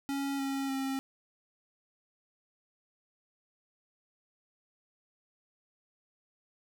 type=tone with pitch steps; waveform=square; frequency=277.2 / 272.9 / 268.7 Hz; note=C#4 / C#4 / C4; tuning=0 / -27 / +46 cents; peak=-32 dBFS; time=0.09-0.99 s; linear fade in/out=0 ms; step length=300 ms; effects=none